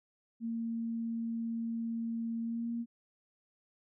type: tone with pitch glide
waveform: sine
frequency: 229.4 to 233.9 Hz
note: A#3 to A#3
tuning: -28 to +6 cents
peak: -33 dBFS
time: 0.4-2.86 s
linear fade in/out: 50 ms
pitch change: +34 cents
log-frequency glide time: 2.42-2.71 s
effects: none